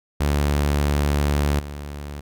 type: tone with level steps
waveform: sawtooth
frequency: 72.5 Hz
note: D2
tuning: 22 cents flat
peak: -14 / -27 dBFS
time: 0.2-2.21 s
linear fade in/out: 10 ms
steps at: 1.59 s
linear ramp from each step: 10 ms
effects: none